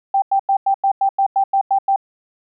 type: tone bursts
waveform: sine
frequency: 784 Hz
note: G5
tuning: in tune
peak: -12 dBFS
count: 11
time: 0.14-1.961 s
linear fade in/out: 5 ms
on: 81 ms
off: 93 ms
effects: none